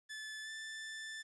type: tone with pitch glide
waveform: sawtooth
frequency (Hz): 1738 to 1764.3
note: A6 to A6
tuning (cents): -22 to +4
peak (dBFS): -40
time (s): 0.09-1.23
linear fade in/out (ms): 20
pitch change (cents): +26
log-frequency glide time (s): 0.43-0.49
effects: resampled to 22050 Hz + 12-bit